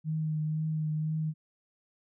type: tone with vibrato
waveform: sine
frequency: 155.56 Hz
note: D#3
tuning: in tune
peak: -28 dBFS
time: 0.04-1.34 s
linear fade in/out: 50 ms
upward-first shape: triangle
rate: 2 Hz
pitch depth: 23 cents each way
effects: none